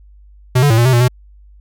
square tone with pitch steps, 126.3 / 144.6 / 112.6 / 118.7 / 129.9 / 119.7 / 124.9 Hz, B2 / D3 / A2 / A#2 / C3 / A#2 / B2, +39 / -27 / +40 / +32 / -12 / +46 / +20 cents, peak -9 dBFS, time 0.55-1.082 s, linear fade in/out 10 ms, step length 76 ms, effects added 50 Hz sine -40 dBFS peak until 1.6 s

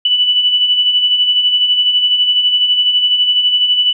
sine beating tone pair, 2960 / 2972 Hz, F#7 / F#7, 0 / +7 cents, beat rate 12 Hz, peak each -19 / -10 dBFS, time 0.05-3.93 s, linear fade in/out 5 ms, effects none

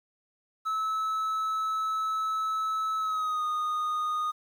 triangle tone with pitch glide, 1300 to 1234.1 Hz, E6 to D#6, -24 to -15 cents, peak -25 dBFS, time 0.65-4.32 s, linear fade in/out 20 ms, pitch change -91 cents, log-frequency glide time 2.98-3.44 s, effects 10-bit

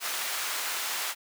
pink high-pass noise, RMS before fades -32 dBFS, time 0-1.15 s, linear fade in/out 50 ms, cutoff 1100 Hz, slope 12 dB/octave, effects none

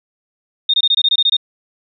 sine tone bursts, 3674 Hz, A#7, 26 cents flat, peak -10 dBFS, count 10, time 0.69-1.368 s, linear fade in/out 5 ms, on 48 ms, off 22 ms, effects none

